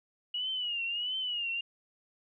sine tone with vibrato, 2900 Hz, F#7, 35 cents flat, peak -31 dBFS, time 0.34-1.61 s, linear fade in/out 5 ms, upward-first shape triangle, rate 1.5 Hz, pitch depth 120 cents each way, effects none

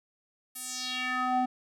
square tone with band-pass filter sweep, 253.5 Hz, B3, 45 cents sharp, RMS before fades -31 dBFS, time 0.55-1.46 s, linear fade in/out 10 ms, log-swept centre 12000 to 560 Hz, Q 2.6, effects none

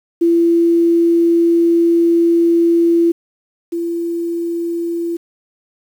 sine tone pair in turn, 337.8 / 339.4 Hz, E4 / F4, +42 / -49 cents, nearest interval unison, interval 9 cents, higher second, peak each -9 / -17 dBFS, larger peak first, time 0.21-3.12 / 3.72-5.17 s, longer first, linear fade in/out 10 ms, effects 7-bit

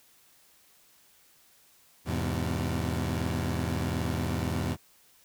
20% pulse chord, E augmented, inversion none, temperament equal with one note detuned, 82.41 / 103.83 / 127.75 Hz, E2 / G#2 / B#2, 0 / 0 / -41 cents, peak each -26 / -29 / -29 dBFS, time 2.05-4.77 s, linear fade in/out 50 ms, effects white hiss -61 dBFS RMS until 5.24 s

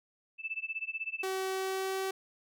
sine tone with tremolo, 2637 Hz, E7, in tune, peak -31 dBFS, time 0.38-1.27 s, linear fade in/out 50 ms, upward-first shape sine, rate 16 Hz, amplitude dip 95%
sawtooth tone with pitch glide, 380 to 382.9 Hz, F#4 to G4, +46 to -41 cents, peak -28 dBFS, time 1.23-2.11 s, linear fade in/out 5 ms, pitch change +13 cents, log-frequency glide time 1.49-1.97 s
effects none

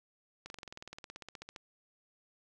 slowing click train, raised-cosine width 0.2 ms, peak -28 dBFS, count 21, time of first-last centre 0.46-1.562 s, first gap 41 ms, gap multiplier 1.03, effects none

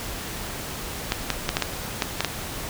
clicks, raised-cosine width 0.2 ms, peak -4 dBFS, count 8, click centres 1.121 / 1.303 / 1.491 / 1.569 / 1.623 / 2.022 / 2.206 / 2.247 s, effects pink hiss -33 dBFS RMS until 2.69 s

